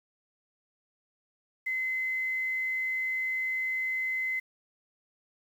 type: tone with quantisation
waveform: sine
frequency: 2050 Hz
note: C7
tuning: 36 cents flat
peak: -28 dBFS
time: 1.66-4.4 s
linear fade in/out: 10 ms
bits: 9
effects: none